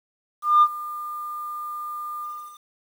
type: tone with ADSR envelope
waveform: sine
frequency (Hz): 1204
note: D6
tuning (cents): +43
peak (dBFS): -9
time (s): 0.42-2.61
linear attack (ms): 200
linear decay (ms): 55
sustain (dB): -20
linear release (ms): 370
effects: tanh soft clip ceiling -8 dBFS + 8-bit